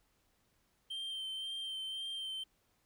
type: tone with vibrato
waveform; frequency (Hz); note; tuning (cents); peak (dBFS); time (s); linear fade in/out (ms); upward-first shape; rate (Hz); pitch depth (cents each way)
triangle; 3136; G7; 0; -37; 0.9-2.44; 10; sine; 1.9; 20
effects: pink hiss -75 dBFS RMS until 2.85 s